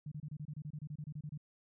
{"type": "tone bursts", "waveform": "sine", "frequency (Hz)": 149.8, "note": "D3", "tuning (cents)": 35, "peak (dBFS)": -40, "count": 16, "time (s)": [0.06, 1.377], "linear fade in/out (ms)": 5, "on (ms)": 57, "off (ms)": 27, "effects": []}